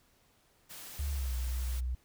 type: noise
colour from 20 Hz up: white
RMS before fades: -47 dBFS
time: 0.69-1.81 s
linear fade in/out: 20 ms
type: tone with pitch glide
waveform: sine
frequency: 71.1 to 62.25 Hz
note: C#2 to B1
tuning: +45 to +14 cents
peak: -31 dBFS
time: 0.99-1.95 s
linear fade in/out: 5 ms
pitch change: -231 cents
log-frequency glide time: 1.11-1.31 s
effects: pink hiss -68 dBFS RMS until 2.04 s